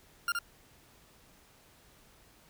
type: tone with echo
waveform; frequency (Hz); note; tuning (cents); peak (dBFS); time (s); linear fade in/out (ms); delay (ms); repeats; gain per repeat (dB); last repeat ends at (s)
40% pulse; 1400; F6; +4; -27; 0.28-0.32; 2; 69; 1; -3; 0.389
effects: pink hiss -61 dBFS RMS until 2.49 s